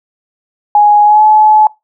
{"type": "tone with pitch glide", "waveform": "sine", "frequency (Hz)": [832, 856.9], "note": ["G#5", "A5"], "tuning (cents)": [3, -46], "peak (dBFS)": -3, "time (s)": [0.75, 1.67], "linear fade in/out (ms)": 2, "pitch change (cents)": 51, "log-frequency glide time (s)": [1.04, 1.23], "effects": ["noise-tail reverb RT60 0.2 s tail -22 dB re dry"]}